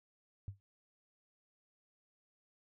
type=tone with exponential decay; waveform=sine; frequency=98.8 Hz; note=G2; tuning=14 cents sharp; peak=-36 dBFS; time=0.48-0.6 s; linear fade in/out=0 ms; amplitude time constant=24 ms; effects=none